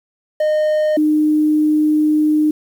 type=tone pair in turn; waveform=triangle / sine; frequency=613 / 304.8 Hz; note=D#5 / D#4; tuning=-26 / -36 cents; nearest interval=octave; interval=1210 cents; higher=first; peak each=-11 dBFS; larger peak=neither; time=0.4-0.97 / 0.97-2.51 s; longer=second; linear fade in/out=5 ms; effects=7-bit